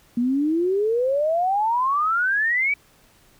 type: exponential sweep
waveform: sine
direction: up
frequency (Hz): 233.1 to 2320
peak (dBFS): -18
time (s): 0.17-2.74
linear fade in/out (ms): 5
effects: pink hiss -56 dBFS RMS until 3.39 s